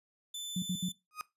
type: tone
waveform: sawtooth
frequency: 3520 Hz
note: A7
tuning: in tune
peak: -35 dBFS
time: 0.34-0.92 s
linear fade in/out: 5 ms
type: tone bursts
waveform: sine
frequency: 181.4 Hz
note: F#3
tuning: 34 cents flat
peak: -30 dBFS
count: 3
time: 0.56-0.888 s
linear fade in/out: 5 ms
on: 64 ms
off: 68 ms
type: tone with exponential growth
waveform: 35% pulse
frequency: 1244.5 Hz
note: D#6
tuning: in tune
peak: -31 dBFS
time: 1.11-1.21 s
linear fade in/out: 0 ms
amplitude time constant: 21 ms
effects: noise-tail reverb RT60 0.2 s tail -19 dB re dry + resampled to 32000 Hz